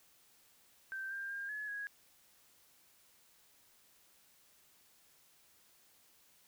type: tone with pitch steps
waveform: sine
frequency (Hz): 1560 / 1592 / 1607 / 1702 / 1656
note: G6 / G6 / G6 / G#6 / G#6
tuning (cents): -9 / +26 / +43 / +42 / -5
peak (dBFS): -39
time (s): 0.92-1.87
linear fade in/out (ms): 0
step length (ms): 190
effects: white hiss -67 dBFS RMS until 6.47 s